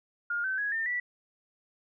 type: tone with pitch steps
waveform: sine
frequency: 1417 / 1536.3 / 1665.8 / 1806.1 / 1958.2 Hz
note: F6 / G6 / G#6 / A6 / B6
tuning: +25 / -35 / +5 / +45 / -15 cents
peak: -28 dBFS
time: 0.3-1 s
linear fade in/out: 5 ms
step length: 140 ms
effects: none